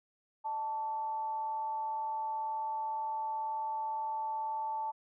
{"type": "tone with amplitude modulation", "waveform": "sine", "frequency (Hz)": 881, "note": "A5", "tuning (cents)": 2, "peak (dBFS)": -31, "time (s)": [0.44, 4.92], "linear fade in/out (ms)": 20, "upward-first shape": "sine", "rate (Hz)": 261, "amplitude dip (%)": 40, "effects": []}